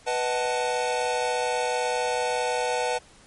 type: chord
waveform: square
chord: B dominant seventh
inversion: none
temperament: equal with one note detuned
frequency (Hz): 493.9 / 622.3 / 746.4 / 880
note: B4 / D#5 / F#5 / A5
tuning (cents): 0 / 0 / +15 / 0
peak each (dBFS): -28 / -33 / -31 / -30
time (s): 0.06-2.99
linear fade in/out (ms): 20
effects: pink hiss -53 dBFS RMS until 3.26 s + MP3 48 kbps